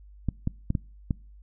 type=clicks; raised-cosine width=5 ms; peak=-13 dBFS; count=5; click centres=0.287 / 0.474 / 0.704 / 0.752 / 1.108 s; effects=noise-tail reverb RT60 0.4 s tail -25 dB re dry + added 50 Hz sine -47 dBFS peak until 1.42 s